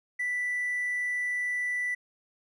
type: tone with hard clipping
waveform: triangle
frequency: 1975.5 Hz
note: B6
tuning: in tune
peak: -28 dBFS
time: 0.19-1.95 s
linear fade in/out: 10 ms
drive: 4 dB
effects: resampled to 32000 Hz